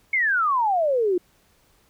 sine exponential sweep, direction down, 2220 to 342.9 Hz, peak -18 dBFS, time 0.13-1.18 s, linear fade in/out 5 ms, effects pink hiss -61 dBFS RMS until 1.89 s

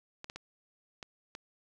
clicks, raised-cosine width 0.2 ms, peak -25 dBFS, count 5, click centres 0.244 / 0.299 / 0.36 / 1.028 / 1.351 s, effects none

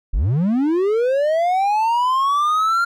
triangle linear sweep, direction up, 30.87 to 1401 Hz, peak -13 dBFS, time 0.13-2.85 s, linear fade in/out 10 ms, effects none

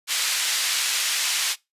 pink band-pass noise, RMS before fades -24 dBFS, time 0.07-1.56 s, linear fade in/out 50 ms, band 2400 to 9600 Hz, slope 12 dB/octave, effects noise-tail reverb RT60 0.2 s tail -22 dB re dry + resampled to 32000 Hz

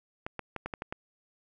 clicks, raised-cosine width 0.5 ms, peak -20 dBFS, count 7, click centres 0.265 / 0.393 / 0.563 / 0.66 / 0.738 / 0.821 / 0.925 s, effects none

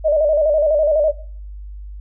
sine tone with vibrato, 607 Hz, D#5, 43 cents flat, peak -12 dBFS, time 0.04-1.12 s, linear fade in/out 20 ms, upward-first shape square, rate 12 Hz, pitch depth 67 cents each way, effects noise-tail reverb RT60 0.5 s tail -18 dB re dry + added 50 Hz sine -30 dBFS peak until 2 s

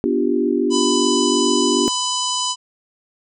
sine chord, G dominant seventh, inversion first, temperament equal, 246.9 / 293.7 / 349.2 / 392 Hz, B3 / D4 / F4 / G4, 0 / 0 / 0 / 0 cents, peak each -21 dBFS, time 0.04-1.88 s, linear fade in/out 0 ms
harmonic tone, 999 Hz, B5, 20 cents sharp, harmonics 1 / 3 / 4 / 5 / 6 / 7 / 8 / 9, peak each -24 / -25 / -30 / -26 / -30 / -27 / -34 / -35 dBFS, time 0.7-2.56 s, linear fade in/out 50 ms
effects none

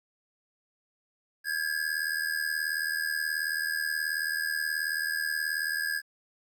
square ring-modulated tone, 1655 Hz, G#6, 6 cents flat, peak -26 dBFS, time 1.44-6.02 s, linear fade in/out 50 ms, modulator 39.3 Hz, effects 11-bit

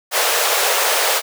pink high-pass noise, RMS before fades -17 dBFS, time 0.11-1.22 s, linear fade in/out 50 ms, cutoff 440 Hz, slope 48 dB/octave, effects none

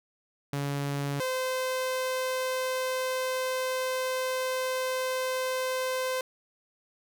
sawtooth tone pair in turn, 141.6 / 515.5 Hz, C#3 / C5, +37 / -26 cents, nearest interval octave + minor seventh, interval 2237 cents, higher second, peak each -25 / -24 dBFS, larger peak second, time 0.53-1.2 / 1.2-6.21 s, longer second, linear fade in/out 2 ms, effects none

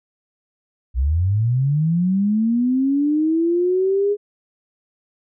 sine linear sweep, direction up, 58.27 to 415.3 Hz, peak -15 dBFS, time 0.94-4.17 s, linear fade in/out 50 ms, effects none

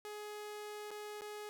sawtooth tone with dropouts, 419.3 Hz, G#4, 17 cents sharp, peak -40 dBFS, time 0.05-1.49 s, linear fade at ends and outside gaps 0 ms, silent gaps 0.907-0.914 / 1.21-1.219 s, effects none

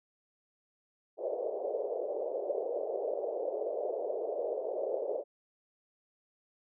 white band-pass noise, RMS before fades -35 dBFS, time 1.17-5.24 s, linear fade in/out 50 ms, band 410 to 620 Hz, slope 48 dB/octave, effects none

